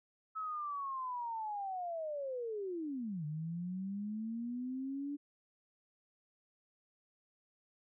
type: linear two-way sweep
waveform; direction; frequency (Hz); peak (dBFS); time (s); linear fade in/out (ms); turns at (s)
sine; down then up; 1301 to 147.9 to 290.8; -37; 0.35-5.17; 20; 3.25
effects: none